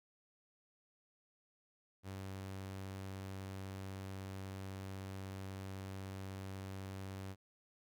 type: tone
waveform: sawtooth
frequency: 96.2 Hz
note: G2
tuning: 32 cents flat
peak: -40 dBFS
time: 2.03-7.36 s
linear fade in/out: 50 ms
effects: none